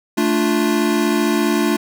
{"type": "chord", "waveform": "square", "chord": "D minor", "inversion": "second", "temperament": "equal", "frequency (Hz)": [220, 293.7, 349.2], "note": ["A3", "D4", "F4"], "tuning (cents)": [0, 0, 0], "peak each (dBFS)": -20, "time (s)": [0.17, 1.77], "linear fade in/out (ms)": 10, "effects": []}